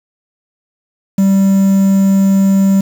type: tone with quantisation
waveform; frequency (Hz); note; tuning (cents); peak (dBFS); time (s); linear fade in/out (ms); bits
triangle; 194.7; G3; -12; -5; 1.18-2.81; 5; 5
effects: none